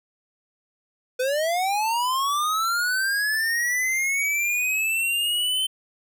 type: linear sweep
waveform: square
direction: up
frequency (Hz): 493.9 to 3089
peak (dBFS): -22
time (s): 1.19-5.67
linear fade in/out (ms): 10
effects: none